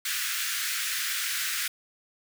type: high-pass noise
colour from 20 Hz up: pink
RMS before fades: -30 dBFS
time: 0.05-1.68 s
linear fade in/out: 5 ms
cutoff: 1400 Hz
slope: 48 dB/octave
effects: none